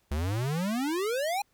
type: exponential sweep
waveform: square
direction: up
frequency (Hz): 69 to 838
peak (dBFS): -28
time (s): 0.11-1.42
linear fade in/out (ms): 5
effects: pink hiss -70 dBFS RMS until 1.53 s